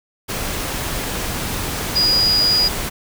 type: tone in noise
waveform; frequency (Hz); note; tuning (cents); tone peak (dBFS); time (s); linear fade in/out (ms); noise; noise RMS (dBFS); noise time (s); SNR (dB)
sine; 4898; D#8; -28; -13; 1.95-2.69; 20; pink; -24; 0.28-2.9; +8
effects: none